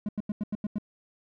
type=tone bursts; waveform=triangle; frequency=208.7 Hz; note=G#3; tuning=9 cents sharp; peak=-25 dBFS; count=7; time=0.06-0.784 s; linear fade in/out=2 ms; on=28 ms; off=88 ms; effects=none